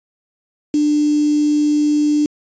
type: tone with quantisation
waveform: sine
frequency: 297.4 Hz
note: D4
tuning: 22 cents sharp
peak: -12 dBFS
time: 0.74-2.26 s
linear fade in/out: 2 ms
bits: 5
effects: resampled to 16000 Hz